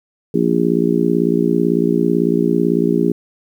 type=harmonic tone; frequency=58 Hz; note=A#1; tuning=8 cents flat; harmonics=3 / 4 / 5 / 6 / 7; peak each=-19 / -19 / -19 / -19 / -19 dBFS; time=0.34-3.12 s; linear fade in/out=5 ms; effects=8-bit